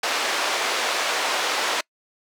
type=band-pass noise; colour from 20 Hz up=pink; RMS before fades=-24 dBFS; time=0.03-1.81 s; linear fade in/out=5 ms; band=570 to 5600 Hz; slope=12 dB/octave; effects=noise-tail reverb RT60 0.1 s tail -26 dB re dry + high-pass 300 Hz 12 dB/octave